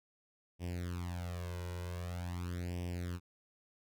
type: tone with flanger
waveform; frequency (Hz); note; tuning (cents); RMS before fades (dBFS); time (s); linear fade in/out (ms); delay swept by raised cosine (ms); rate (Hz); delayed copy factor
sawtooth; 88.1; F2; +16; -40; 0.59-3.2; 50; 0.36 to 2.06; 0.45; +0.9
effects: none